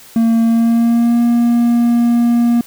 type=tone with pitch glide; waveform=triangle; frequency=228.2 to 236.8 Hz; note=A#3 to A#3; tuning=-37 to +27 cents; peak=-7 dBFS; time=0.16-2.61 s; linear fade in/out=2 ms; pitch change=+64 cents; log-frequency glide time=0.43-1.21 s; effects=white hiss -40 dBFS RMS until 2.66 s